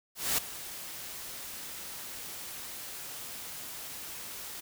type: noise with ADSR envelope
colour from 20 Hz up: white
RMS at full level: -27 dBFS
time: 0.15-4.61 s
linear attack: 230 ms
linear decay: 7 ms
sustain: -15 dB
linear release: 15 ms
effects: none